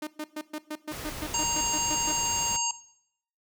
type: tone bursts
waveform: sawtooth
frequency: 304.6 Hz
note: D#4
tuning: 37 cents flat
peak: -28 dBFS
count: 13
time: 0.02-2.123 s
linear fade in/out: 5 ms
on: 51 ms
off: 120 ms
type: noise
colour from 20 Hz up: pink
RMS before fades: -38 dBFS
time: 0.91-2.57 s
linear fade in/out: 10 ms
type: harmonic tone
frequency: 933 Hz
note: A#5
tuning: 1 cent sharp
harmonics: 1 / 3 / 5 / 7 / 8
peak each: -31 / -33 / -36 / -30 / -30 dBFS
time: 1.34-2.71 s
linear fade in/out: 2 ms
effects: noise-tail reverb RT60 0.7 s tail -18 dB re dry